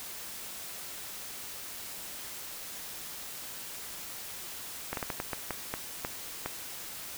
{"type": "slowing click train", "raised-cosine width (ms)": 0.5, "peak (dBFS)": -17, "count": 10, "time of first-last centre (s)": [4.93, 6.46], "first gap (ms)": 42, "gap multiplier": 1.33, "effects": ["white hiss -42 dBFS RMS until 7.17 s"]}